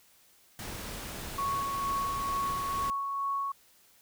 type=noise; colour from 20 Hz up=pink; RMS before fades=-40 dBFS; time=0.59-2.9 s; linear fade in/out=0 ms
type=tone with tremolo; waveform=sine; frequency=1108.7 Hz; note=C#6; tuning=in tune; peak=-28 dBFS; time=1.38-3.52 s; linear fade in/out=5 ms; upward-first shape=sine; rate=2.2 Hz; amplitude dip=30%
effects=white hiss -62 dBFS RMS until 4.01 s